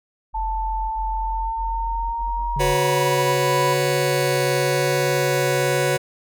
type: tone bursts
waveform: sine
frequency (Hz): 43.99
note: F1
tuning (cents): +13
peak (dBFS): -25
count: 4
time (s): 0.33-2.762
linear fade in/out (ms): 50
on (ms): 590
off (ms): 24
type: tone with pitch glide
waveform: sine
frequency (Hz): 883 to 985.4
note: A5 to B5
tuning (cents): +6 to -4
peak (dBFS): -23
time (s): 0.34-3.74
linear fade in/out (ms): 10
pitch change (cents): +190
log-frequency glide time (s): 1.1-3.45
type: tone with vibrato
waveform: triangle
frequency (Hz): 140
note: C#3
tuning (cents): +18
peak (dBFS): -23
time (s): 2.56-5.97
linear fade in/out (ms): 5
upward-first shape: sine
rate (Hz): 0.93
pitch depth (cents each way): 24
type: chord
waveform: sawtooth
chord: F# suspended fourth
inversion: none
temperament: just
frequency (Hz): 370 / 493.3 / 555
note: F#4 / B4 / C#5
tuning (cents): 0 / -2 / +2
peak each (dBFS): -19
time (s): 2.59-5.98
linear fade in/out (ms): 20
effects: none